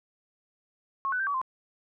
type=tone with pitch steps; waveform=sine; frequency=1090 / 1495 / 1570 / 1138 / 1043 Hz; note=C#6 / F#6 / G6 / C#6 / C6; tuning=-29 / +17 / +2 / +45 / -6 cents; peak=-26 dBFS; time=1.05-1.415 s; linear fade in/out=0 ms; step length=73 ms; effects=none